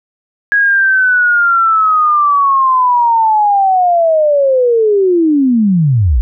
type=linear sweep; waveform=sine; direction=down; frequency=1661.2 to 49.04 Hz; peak=-7 dBFS; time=0.52-6.21 s; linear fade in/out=0 ms; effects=none